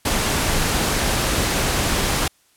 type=noise; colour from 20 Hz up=pink; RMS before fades=-20 dBFS; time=0.05-2.28 s; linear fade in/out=5 ms; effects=white hiss -59 dBFS RMS until 2.56 s + low-pass 12000 Hz 12 dB/octave